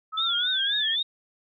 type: exponential sweep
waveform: sine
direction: up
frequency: 1274 to 1833 Hz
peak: -30 dBFS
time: 0.12-0.96 s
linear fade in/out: 20 ms
type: tone with vibrato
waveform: sine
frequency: 3463 Hz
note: A7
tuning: 28 cents flat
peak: -23 dBFS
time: 0.17-1.03 s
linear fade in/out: 10 ms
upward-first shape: triangle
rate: 3.8 Hz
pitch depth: 150 cents each way
effects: none